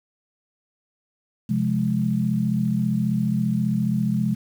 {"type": "chord", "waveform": "sine", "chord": "F minor", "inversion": "second", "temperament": "just", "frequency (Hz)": [130.96, 174.61, 209.5], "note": ["C3", "F3", "Ab3"], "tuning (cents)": [2, 0, 15], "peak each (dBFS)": [-25, -25, -22], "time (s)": [1.49, 4.35], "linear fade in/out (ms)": 10, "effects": ["8-bit"]}